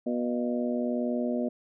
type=harmonic tone with a mistuned harmonic; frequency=121.7 Hz; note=B2; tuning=25 cents flat; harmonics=2 / 3 / 4 / 5 / 6; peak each=-28 / -35 / -36 / -33 / -44 dBFS; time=0.06-1.49 s; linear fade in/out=10 ms; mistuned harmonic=6; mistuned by=-98 cents; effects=none